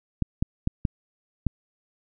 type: clicks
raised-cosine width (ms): 5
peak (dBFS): -10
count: 5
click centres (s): 0.223 / 0.425 / 0.674 / 0.852 / 1.467
effects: none